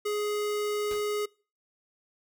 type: tone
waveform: square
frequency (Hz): 417.4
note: G#4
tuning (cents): +9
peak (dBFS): -28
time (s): 0.05-1.26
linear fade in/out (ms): 10
type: noise with exponential decay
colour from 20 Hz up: pink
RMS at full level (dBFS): -40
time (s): 0.91-1.09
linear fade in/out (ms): 1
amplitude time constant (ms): 38
effects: noise-tail reverb RT60 0.4 s tail -25 dB re dry